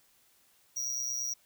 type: tone with amplitude modulation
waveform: square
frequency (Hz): 5740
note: F8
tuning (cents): +47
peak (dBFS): -29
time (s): 0.76-1.34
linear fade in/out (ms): 10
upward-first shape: sine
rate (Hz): 129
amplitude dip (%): 75
effects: white hiss -66 dBFS RMS until 1.45 s